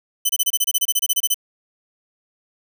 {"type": "tone bursts", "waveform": "5% pulse", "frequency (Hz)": 3018, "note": "F#7", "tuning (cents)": 34, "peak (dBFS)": -7, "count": 16, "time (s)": [0.25, 1.344], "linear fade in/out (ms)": 10, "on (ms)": 44, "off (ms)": 26, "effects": []}